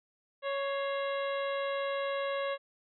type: harmonic tone with a mistuned harmonic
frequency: 554.4 Hz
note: C#5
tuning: in tune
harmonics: 1 / 2 / 3 / 4 / 5 / 6 / 7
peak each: -32 / -38 / -42 / -44 / -46 / -48 / -49 dBFS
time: 0.42-2.58 s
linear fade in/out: 50 ms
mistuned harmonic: 4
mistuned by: -83 cents
effects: none